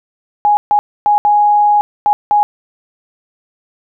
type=tone bursts at uneven times; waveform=sine; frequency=830.6 Hz; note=G#5; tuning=in tune; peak=-7 dBFS; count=6; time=0.45-0.57 / 0.71-0.79 / 1.06-1.18 / 1.25-1.81 / 2.06-2.13 / 2.31-2.43 s; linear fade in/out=0 ms; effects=none